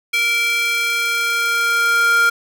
square tone with high-pass filter sweep, 466.2 Hz, A#4, in tune, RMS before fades -17 dBFS, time 0.13-2.3 s, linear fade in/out 10 ms, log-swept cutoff 2300 to 1400 Hz, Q 3.8, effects none

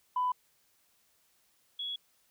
sine tone pair in turn, 998 / 3357 Hz, B5 / G#7, +18 / +18 cents, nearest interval octave + major sixth, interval 2100 cents, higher second, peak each -26 / -34 dBFS, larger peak first, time 0.16-0.32 / 1.79-1.96 s, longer second, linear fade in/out 5 ms, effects tanh soft clip ceiling -22 dBFS + white hiss -70 dBFS RMS until 2.3 s

